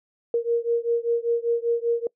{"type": "beating tone pair", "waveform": "sine", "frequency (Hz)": [466.2, 471.3], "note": ["A#4", "A#4"], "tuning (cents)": [0, 19], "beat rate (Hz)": 5.1, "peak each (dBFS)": [-23, -24], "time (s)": [0.34, 2.07], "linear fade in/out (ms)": 2, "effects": ["noise-tail reverb RT60 0.1 s tail -25 dB re dry"]}